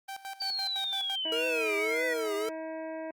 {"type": "tone with tremolo", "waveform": "sawtooth", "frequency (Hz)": 780, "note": "G5", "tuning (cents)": -9, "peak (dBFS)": -33, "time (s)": [0.08, 1.16], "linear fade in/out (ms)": 10, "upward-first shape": "square", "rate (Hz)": 5.9, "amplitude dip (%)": 80}
{"type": "exponential sweep", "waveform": "sine", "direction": "down", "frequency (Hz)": [4650, 1910], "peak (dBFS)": -30, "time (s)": [0.4, 2.14], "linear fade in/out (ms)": 10}
{"type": "harmonic tone", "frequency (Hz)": 319.9, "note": "D#4", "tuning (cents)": 48, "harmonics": [1, 2, 3, 5, 6, 7, 8], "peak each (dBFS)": [-40, -37, -46, -50, -54, -56, -59], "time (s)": [1.25, 3.11], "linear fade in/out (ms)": 5}
{"type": "tone with vibrato", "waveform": "square", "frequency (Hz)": 452.3, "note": "A4", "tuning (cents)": 48, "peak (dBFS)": -31, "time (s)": [1.32, 2.49], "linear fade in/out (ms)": 2, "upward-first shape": "triangle", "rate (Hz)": 1.7, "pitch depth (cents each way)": 210}
{"effects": ["Opus 32 kbps"]}